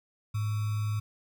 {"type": "tone with sample-and-hold", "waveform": "sine", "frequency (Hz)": 105.9, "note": "G#2", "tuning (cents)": 34, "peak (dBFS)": -27, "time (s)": [0.34, 1], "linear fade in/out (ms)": 10, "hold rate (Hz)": 1225, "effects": []}